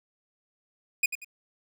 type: tone with echo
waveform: 45% pulse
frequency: 2470 Hz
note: D#7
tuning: 13 cents flat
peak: -20 dBFS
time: 1.03-1.06 s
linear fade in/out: 5 ms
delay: 93 ms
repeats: 2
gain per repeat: -10 dB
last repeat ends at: 1.246 s
effects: none